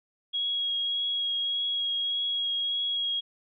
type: tone with vibrato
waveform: sine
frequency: 3304 Hz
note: G#7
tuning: 10 cents flat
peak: -26 dBFS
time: 0.33-3.21 s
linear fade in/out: 20 ms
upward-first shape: triangle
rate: 1.7 Hz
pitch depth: 14 cents each way
effects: none